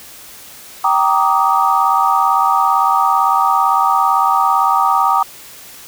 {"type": "chord", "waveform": "sine", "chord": "Eb major seventh", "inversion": "first", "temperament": "just", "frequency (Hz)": [777.8, 933.4, 1166.7, 1244.5], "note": ["G5", "Bb5", "D6", "Eb6"], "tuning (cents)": [-14, 2, -12, 0], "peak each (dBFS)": -16, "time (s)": [0.84, 5.23], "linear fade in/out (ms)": 5, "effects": ["white hiss -37 dBFS RMS until 5.87 s"]}